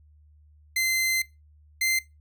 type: tone pair in turn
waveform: sawtooth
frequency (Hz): 2070 / 2079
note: C7 / C7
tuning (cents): -19 / -12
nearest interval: unison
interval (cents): 7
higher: second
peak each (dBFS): -19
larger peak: neither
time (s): 0.76-1.22 / 1.81-1.99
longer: first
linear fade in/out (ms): 5
effects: noise-tail reverb RT60 0.2 s tail -19 dB re dry + added 75 Hz sine -53 dBFS peak until 2.2 s